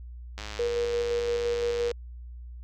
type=click train; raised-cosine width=0.2 ms; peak=-20 dBFS; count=162; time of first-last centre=0.38-1.913 s; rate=105 Hz
type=tone with tremolo; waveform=sine; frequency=476.2 Hz; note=A#4; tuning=37 cents sharp; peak=-24 dBFS; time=0.59-1.92 s; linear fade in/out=5 ms; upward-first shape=square; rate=5.8 Hz; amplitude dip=25%
effects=added 60 Hz sine -39 dBFS peak until 2.63 s